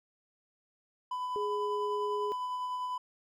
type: tone with tremolo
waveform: triangle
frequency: 1000 Hz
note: B5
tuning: 21 cents sharp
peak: -30 dBFS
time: 1.11-2.98 s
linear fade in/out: 5 ms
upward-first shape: sine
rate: 10 Hz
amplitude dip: 25%
type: tone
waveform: sine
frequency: 415.3 Hz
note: G#4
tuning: in tune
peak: -32 dBFS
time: 1.36-2.32 s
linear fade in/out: 0 ms
effects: none